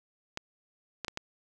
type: clicks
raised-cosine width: 0.2 ms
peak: -17 dBFS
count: 4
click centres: 0.374 / 1.047 / 1.082 / 1.174 s
effects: none